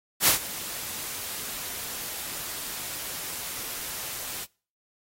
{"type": "noise with ADSR envelope", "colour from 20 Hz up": "white", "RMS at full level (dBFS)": -17, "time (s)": [0.2, 4.46], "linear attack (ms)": 74, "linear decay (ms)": 110, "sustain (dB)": -18, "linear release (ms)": 26, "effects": ["noise-tail reverb RT60 0.4 s tail -25 dB re dry", "AAC 48 kbps"]}